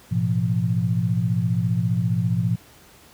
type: tone cluster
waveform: sine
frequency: 108.6 / 123.5 / 172.2 Hz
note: A2 / B2 / F3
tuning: -22 / 0 / -24 cents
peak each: -23 dBFS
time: 0.11-2.56 s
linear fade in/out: 10 ms
effects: pink hiss -50 dBFS RMS until 3.13 s + high-pass 60 Hz 12 dB/octave